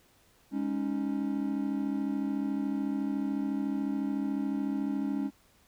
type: chord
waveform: triangle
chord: Ab suspended fourth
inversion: none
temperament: equal with one note detuned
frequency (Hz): 205.4 / 277.2 / 311.1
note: Ab3 / Db4 / Eb4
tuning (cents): -19 / 0 / 0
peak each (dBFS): -32 / -29 / -35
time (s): 0.51-5.31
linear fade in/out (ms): 50
effects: pink hiss -64 dBFS RMS until 5.67 s